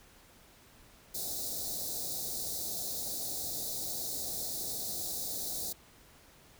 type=band-stop noise; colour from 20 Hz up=white; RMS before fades=-37 dBFS; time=1.14-5.73 s; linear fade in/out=10 ms; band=800 to 3700 Hz; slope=96 dB/octave; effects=pink hiss -59 dBFS RMS until 6.59 s